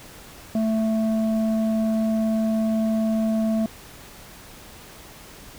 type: tone with low-pass filter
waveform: square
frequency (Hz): 220.6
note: A3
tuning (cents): +5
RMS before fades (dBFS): -22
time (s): 0.55-3.66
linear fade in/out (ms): 2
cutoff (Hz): 510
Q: 5.1
effects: pink hiss -44 dBFS RMS until 5.58 s